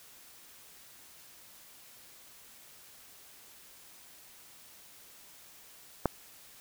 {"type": "click", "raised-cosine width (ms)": 1, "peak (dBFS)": -11, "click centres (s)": 6.057, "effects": ["white hiss -55 dBFS RMS until 6.6 s"]}